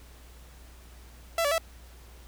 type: tone with pitch steps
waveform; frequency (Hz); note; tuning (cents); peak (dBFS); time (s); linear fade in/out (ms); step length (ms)
sawtooth; 667 / 575 / 657; E5 / D5 / E5; +20 / -37 / -6; -20; 1.38-1.581; 2; 67
effects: added 60 Hz sine -48 dBFS peak until 2.27 s + pink hiss -55 dBFS RMS until 2.27 s